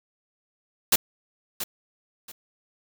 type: noise with echo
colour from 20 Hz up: white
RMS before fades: -18 dBFS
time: 0.92-0.96 s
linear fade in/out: 5 ms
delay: 680 ms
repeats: 2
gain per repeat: -12 dB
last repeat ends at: 2.32 s
effects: none